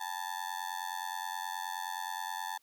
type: tone with amplitude modulation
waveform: 35% pulse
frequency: 880 Hz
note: A5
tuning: in tune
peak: -30 dBFS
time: 0-2.58 s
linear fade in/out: 10 ms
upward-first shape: sine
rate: 89.5 Hz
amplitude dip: 100%
effects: white hiss -71 dBFS RMS until 2.62 s